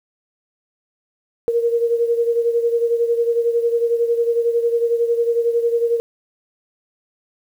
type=beating tone pair; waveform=sine; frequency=466.2 / 477.2 Hz; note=A#4 / A#4; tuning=0 / +41 cents; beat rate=11 Hz; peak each=-16 / -22 dBFS; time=1.48-6 s; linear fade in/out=0 ms; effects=8-bit